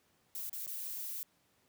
violet noise with dropouts, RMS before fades -41 dBFS, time 0.35-1.23 s, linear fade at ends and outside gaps 1 ms, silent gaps 0.496-0.529 / 0.662-0.676 s, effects pink hiss -72 dBFS RMS until 1.68 s + high-pass 100 Hz 12 dB/octave

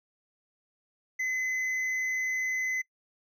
triangle tone with hard clipping, 2033 Hz, B6, 50 cents sharp, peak -29 dBFS, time 1.19-2.82 s, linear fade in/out 10 ms, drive 8 dB, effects noise-tail reverb RT60 0.1 s tail -22 dB re dry

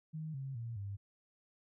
sine tone with pitch steps, 156.9 / 135.02 / 116.19 / 99.99 Hz, D#3 / C#3 / A#2 / G2, +15 / -45 / -5 / +35 cents, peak -39 dBFS, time 0.13-0.97 s, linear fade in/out 20 ms, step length 210 ms, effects none

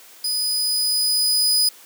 sawtooth tone with level ramp, 4978 Hz, D#8, in tune, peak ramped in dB -18 to -12 dBFS, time 0.24-1.69 s, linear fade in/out 5 ms, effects white hiss -46 dBFS RMS until 1.85 s + high-pass 300 Hz 12 dB/octave

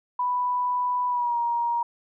sine tone with pitch glide, 989 to 943.8 Hz, B5 to A#5, +2 to +21 cents, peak -22 dBFS, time 0.19-1.83 s, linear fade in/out 5 ms, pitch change -81 cents, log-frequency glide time 1.08-1.38 s, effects none

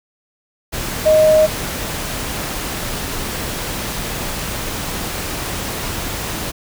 sine tone in noise, 622.3 Hz, D#5, in tune, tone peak -8 dBFS, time 1.05-1.47 s, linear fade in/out 20 ms, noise pink, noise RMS -24 dBFS, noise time 0.72-6.52 s, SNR +13 dB, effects none

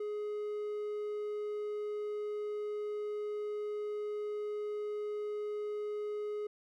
triangle tone, 418.9 Hz, G#4, 15 cents sharp, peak -33 dBFS, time 0-6.47 s, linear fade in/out 5 ms, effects none

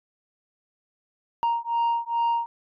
sine beating tone pair, 932.3 / 934.7 Hz, A#5 / A#5, 0 / +4 cents, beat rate 2.4 Hz, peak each -23 dBFS, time 1.43-2.46 s, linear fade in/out 0 ms, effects tanh soft clip ceiling -19 dBFS

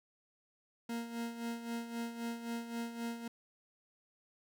40% pulse tone with tremolo, 233.1 Hz, A#3, in tune, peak -35 dBFS, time 0.89-3.28 s, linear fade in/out 5 ms, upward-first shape sine, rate 3.8 Hz, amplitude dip 65%, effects none

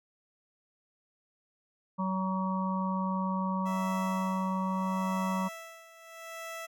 harmonic tone, 188.6 Hz, F#3, 33 cents sharp, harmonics 1 / 3 / 5 / 6, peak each -30 / -41 / -35 / -37 dBFS, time 1.98-5.49 s, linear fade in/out 20 ms
15% pulse tone with tremolo, 659.3 Hz, E5, in tune, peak -32 dBFS, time 3.65-6.67 s, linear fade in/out 20 ms, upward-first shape sine, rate 0.77 Hz, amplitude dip 80%
effects none

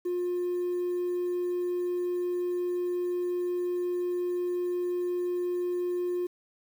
triangle tone, 355.6 Hz, F4, 31 cents sharp, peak -24 dBFS, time 0.05-6.27 s, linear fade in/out 10 ms, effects tanh soft clip ceiling -23 dBFS + 9-bit

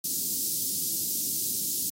white band-stop noise, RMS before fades -29 dBFS, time 0.04-1.9 s, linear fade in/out 5 ms, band 320 to 4800 Hz, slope 24 dB/octave, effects high-pass 150 Hz 12 dB/octave + AAC 48 kbps

